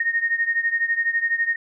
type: beating tone pair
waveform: sine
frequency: 1848 / 1860 Hz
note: A#6 / A#6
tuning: -16 / -4 cents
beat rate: 12 Hz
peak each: -21 / -24 dBFS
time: 0-1.56 s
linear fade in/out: 5 ms
effects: none